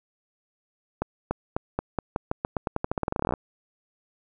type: accelerating click train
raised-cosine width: 1 ms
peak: -11 dBFS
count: 26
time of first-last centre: 1.02-3.338 s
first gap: 290 ms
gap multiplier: 0.88
effects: none